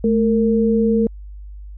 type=tone pair together; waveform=sine; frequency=216.8 / 459.4 Hz; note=A3 / A#4; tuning=-25 / -25 cents; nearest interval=octave + minor second; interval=1300 cents; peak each=-15 / -17 dBFS; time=0.04-1.07 s; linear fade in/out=2 ms; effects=added 50 Hz sine -32 dBFS peak until 1.77 s